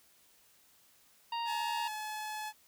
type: harmonic tone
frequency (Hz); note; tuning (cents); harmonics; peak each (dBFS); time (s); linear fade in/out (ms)
932.3; A#5; 0; 1 / 2 / 3 / 4 / 5; -34 / -50 / -42 / -49 / -48; 1.32-1.88; 5
type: tone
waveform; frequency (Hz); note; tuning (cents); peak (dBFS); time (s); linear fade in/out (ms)
sawtooth; 856; A5; -48; -34; 1.45-2.53; 50
effects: white hiss -65 dBFS RMS until 2.67 s